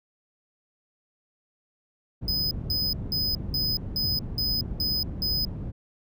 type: low-pass noise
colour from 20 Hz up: white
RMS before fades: -33 dBFS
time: 2.21-5.72 s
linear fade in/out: 20 ms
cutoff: 140 Hz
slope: 12 dB/octave
type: tone bursts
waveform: square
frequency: 5020 Hz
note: D#8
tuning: 15 cents sharp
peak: -25 dBFS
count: 8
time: 2.28-5.45 s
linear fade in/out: 2 ms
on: 230 ms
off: 190 ms
effects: none